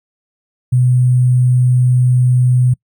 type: tone with sample-and-hold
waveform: sine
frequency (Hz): 125.3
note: B2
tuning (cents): +25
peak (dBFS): -8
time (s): 0.72-2.74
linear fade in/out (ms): 10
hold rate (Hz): 8820
effects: noise-tail reverb RT60 0.1 s tail -25 dB re dry